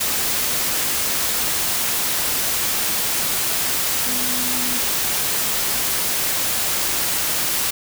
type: tone in noise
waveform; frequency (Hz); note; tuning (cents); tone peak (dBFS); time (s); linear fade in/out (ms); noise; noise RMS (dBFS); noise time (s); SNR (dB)
sine; 248.1; B3; +8; -30; 4.06-4.79; 10; white; -21; 0-7.71; -12
effects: none